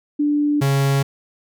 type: tone pair in turn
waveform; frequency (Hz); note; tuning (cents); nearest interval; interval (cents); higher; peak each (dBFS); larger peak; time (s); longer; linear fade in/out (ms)
sine / 45% pulse; 293.7 / 138.09; D4 / C#3; 0 / -6; octave + minor second; 1306; first; -15; neither; 0.19-0.61 / 0.61-1.03; neither; 10
effects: none